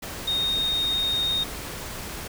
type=tone in noise; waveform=sine; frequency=3706 Hz; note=A#7; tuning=11 cents flat; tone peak=-22 dBFS; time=0.27-1.44 s; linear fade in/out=10 ms; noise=pink; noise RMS=-35 dBFS; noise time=0.02-2.28 s; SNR=+10 dB; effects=none